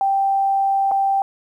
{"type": "tone with dropouts", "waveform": "sine", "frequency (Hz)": 784, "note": "G5", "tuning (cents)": 0, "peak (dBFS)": -15, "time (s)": [0.01, 1.22], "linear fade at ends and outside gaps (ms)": 1, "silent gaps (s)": [0.913, 0.917], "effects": ["9-bit"]}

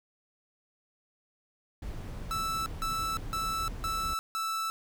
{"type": "noise", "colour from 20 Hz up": "brown", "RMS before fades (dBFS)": -39, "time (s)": [1.82, 4.14], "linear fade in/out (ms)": 5}
{"type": "tone bursts", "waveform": "45% pulse", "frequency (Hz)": 1318.5, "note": "E6", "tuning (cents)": 0, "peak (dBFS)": -30, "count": 5, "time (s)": [2.31, 4.7], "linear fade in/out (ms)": 0, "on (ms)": 350, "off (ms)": 160}
{"effects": []}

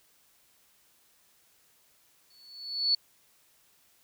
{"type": "tone with exponential growth", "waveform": "sine", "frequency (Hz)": 4435, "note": "C#8", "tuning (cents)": 0, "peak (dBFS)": -20, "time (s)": [2.3, 2.95], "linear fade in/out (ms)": 5, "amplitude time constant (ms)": 140, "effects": ["white hiss -65 dBFS RMS until 4.03 s"]}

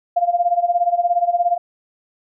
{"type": "tone with tremolo", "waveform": "sine", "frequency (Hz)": 698.5, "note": "F5", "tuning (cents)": 0, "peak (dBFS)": -11, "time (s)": [0.16, 1.58], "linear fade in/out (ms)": 10, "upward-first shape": "sine", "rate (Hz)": 17, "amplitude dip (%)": 85, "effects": []}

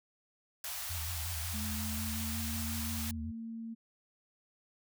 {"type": "band-stop noise", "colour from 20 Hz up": "white", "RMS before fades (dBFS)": -40, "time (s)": [0.64, 3.11], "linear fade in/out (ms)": 2, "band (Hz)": [110, 620], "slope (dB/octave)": 96}
{"type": "tone with vibrato", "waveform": "sine", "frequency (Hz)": 82.41, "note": "E2", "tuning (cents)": 0, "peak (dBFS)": -38, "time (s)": [0.89, 3.32], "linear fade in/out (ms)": 20, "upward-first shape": "square", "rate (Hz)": 5.5, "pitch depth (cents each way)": 84}
{"type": "tone with pitch glide", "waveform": "sine", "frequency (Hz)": [214.5, 227.3], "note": ["A3", "A#3"], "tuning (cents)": [-44, -43], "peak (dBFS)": -39, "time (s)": [1.53, 3.75], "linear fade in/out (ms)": 20, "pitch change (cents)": 101, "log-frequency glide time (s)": [1.66, 2.5]}
{"effects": []}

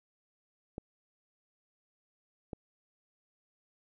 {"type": "clicks", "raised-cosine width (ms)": 2, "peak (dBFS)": -25, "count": 2, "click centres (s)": [0.781, 2.532], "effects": []}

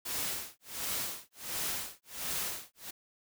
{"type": "noise with tremolo", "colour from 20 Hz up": "white", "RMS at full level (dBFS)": -34, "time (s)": [0.05, 2.91], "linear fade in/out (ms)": 10, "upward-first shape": "sine", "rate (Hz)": 1.4, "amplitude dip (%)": 100, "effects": []}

